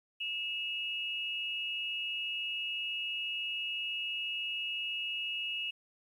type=tone pair together; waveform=sine; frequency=2637 / 2877 Hz; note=E7 / F#7; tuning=0 / -49 cents; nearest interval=major second; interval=151 cents; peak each=-37 / -36 dBFS; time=0.2-5.71 s; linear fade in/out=10 ms; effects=11-bit